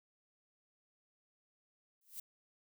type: noise with exponential growth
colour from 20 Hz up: violet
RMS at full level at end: -41 dBFS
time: 2.01-2.2 s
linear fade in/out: 5 ms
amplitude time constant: 40 ms
effects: none